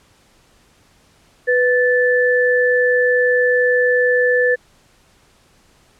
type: tone pair together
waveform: sine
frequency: 495.7 / 1751.2 Hz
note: B4 / A6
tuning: +6 / -9 cents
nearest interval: octave + minor seventh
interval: 2185 cents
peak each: -14 / -16 dBFS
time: 1.47-4.56 s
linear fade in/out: 20 ms
effects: pink hiss -54 dBFS RMS until 5.99 s + low-pass 10000 Hz 12 dB/octave